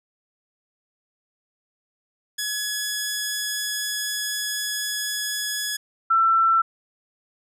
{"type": "tone pair in turn", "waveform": ["10% pulse", "sine"], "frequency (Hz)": [1688, 1339.8], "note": ["G#6", "E6"], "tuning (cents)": [28, 28], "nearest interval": "major third", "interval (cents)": 400, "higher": "first", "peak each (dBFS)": [-16, -15], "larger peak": "second", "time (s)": [[2.38, 5.77], [6.1, 6.62]], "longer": "first", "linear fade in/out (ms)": 10, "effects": []}